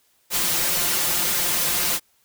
white noise with comb filter, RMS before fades -22 dBFS, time 0.3-2 s, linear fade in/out 50 ms, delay 5.7 ms, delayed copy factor +0.9, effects white hiss -63 dBFS RMS until 2.24 s

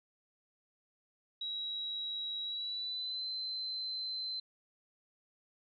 sine tone with pitch glide, 3865 to 4076 Hz, B7 to C8, -38 to -46 cents, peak -36 dBFS, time 1.41-4.4 s, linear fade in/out 5 ms, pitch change +92 cents, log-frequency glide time 2.42-3.27 s, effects none

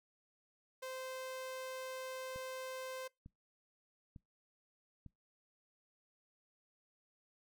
sawtooth tone, 519 Hz, C5, 14 cents flat, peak -39 dBFS, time 0.82-3.08 s, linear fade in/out 10 ms
click train, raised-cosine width 5 ms, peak -40 dBFS, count 4, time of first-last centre 2.36-5.063 s, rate 1.11 Hz
effects noise-tail reverb RT60 0.2 s tail -24 dB re dry

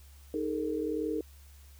sine chord, D# suspended fourth, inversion none, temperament equal with one note detuned, 311.1 / 415.3 / 456.6 Hz, D#4 / G#4 / A#4, 0 / 0 / -36 cents, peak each -33 / -36 / -34 dBFS, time 0.34-1.21 s, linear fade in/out 2 ms, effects added 70 Hz sine -51 dBFS peak until 1.79 s + white hiss -61 dBFS RMS until 1.79 s

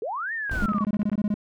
sine linear two-way sweep, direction up then down, 392 to 1864.7 to 1087 Hz, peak -27 dBFS, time 0.02-0.84 s, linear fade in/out 2 ms, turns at 0.33 s
clicks, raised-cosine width 0.5 ms, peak -24 dBFS, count 12, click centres 0.496 / 0.556 / 0.603 / 0.644 / 0.691 / 0.734 / 0.784 / 0.849 / 0.944 / 1.018 / 1.098 / 1.131 s
brown noise, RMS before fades -28 dBFS, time 0.51-0.66 s, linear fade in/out 2 ms
triangle tone bursts, 207.7 Hz, G#3, in tune, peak -19 dBFS, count 12, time 0.62-1.342 s, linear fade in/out 2 ms, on 40 ms, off 22 ms
effects none

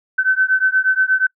sine beating tone pair, 1522 / 1530.4 Hz, F#6 / G6, +48 / -42 cents, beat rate 8.4 Hz, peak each -16 dBFS, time 0.18-1.27 s, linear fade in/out 10 ms, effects noise-tail reverb RT60 0.1 s tail -26 dB re dry

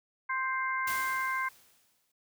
harmonic tone, 524 Hz, C5, 2 cents sharp, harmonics 2 / 3 / 4, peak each -32 / -34 / -35 dBFS, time 0.29-1.49 s, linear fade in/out 10 ms
white noise with exponential decay, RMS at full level -37 dBFS, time 0.87-2.12 s, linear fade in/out 5 ms, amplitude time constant 270 ms
effects none

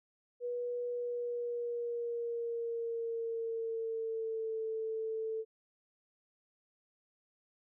sine tone with pitch glide, 485.9 to 443 Hz, B4 to A4, -28 to +12 cents, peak -34 dBFS, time 0.4-5.45 s, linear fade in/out 50 ms, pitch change -160 cents, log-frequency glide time 0.88-4.62 s, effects none

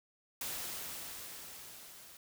white noise with level ramp, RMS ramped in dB -39 to -55 dBFS, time 0.41-2.17 s, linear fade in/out 2 ms, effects none

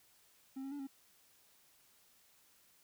triangle tone with pitch steps, 266.5 / 271.5 / 287.3 / 271.5 Hz, C4 / C#4 / D4 / C#4, +32 / -36 / -38 / -36 cents, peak -39 dBFS, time 0.56-0.872 s, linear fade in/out 10 ms, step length 78 ms, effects white hiss -68 dBFS RMS until 2.83 s

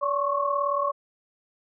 sine tone cluster, 573 / 1081 / 1119 Hz, D5 / C#6 / C#6, -43 / -44 / +16 cents, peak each -27 dBFS, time 0.01-0.92 s, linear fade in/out 20 ms, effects none

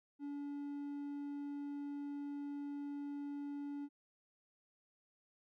triangle tone, 286.2 Hz, D4, 45 cents flat, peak -39 dBFS, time 0.19-3.89 s, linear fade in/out 50 ms, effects none

